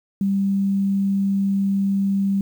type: tone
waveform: sine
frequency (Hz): 196.7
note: G3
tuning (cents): +6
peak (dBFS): -17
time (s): 0.21-2.41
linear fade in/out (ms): 2
effects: 8-bit